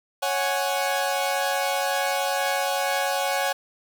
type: chord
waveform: sawtooth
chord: C# suspended fourth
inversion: none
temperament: equal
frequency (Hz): 554.4 / 740 / 830.6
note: C#5 / F#5 / G#5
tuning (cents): 0 / 0 / 0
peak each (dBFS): -23 / -23 / -24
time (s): 0.22-3.53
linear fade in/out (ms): 10
effects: 8-bit